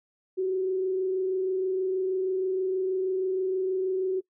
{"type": "tone with frequency modulation", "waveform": "sine", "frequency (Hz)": 375.7, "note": "F#4", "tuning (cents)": 26, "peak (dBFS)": -24, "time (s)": [0.37, 4.21], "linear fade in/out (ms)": 20, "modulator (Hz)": 26.3, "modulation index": 0.3, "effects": ["noise-tail reverb RT60 0.1 s tail -21 dB re dry"]}